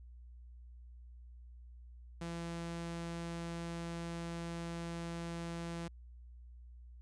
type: tone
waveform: sawtooth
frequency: 168.9 Hz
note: E3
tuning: 42 cents sharp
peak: -36 dBFS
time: 2.21-5.88 s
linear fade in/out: 5 ms
effects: added 60 Hz sine -51 dBFS peak until 7.01 s + resampled to 22050 Hz